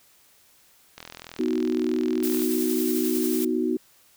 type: click train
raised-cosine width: 0.2 ms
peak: -21 dBFS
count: 61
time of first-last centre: 0.98-2.419 s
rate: 41.7 Hz
type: chord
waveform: sine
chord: B major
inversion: none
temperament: equal with one note detuned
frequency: 246.9 / 314.9 / 370 Hz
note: B3 / D#4 / F#4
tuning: 0 / +21 / 0 cents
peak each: -26 dBFS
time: 1.39-3.77 s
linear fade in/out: 5 ms
type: noise with tremolo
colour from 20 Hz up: blue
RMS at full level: -31 dBFS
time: 2.23-3.45 s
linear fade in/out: 5 ms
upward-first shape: sine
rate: 11 Hz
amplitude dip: 25%
effects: white hiss -58 dBFS RMS until 4.16 s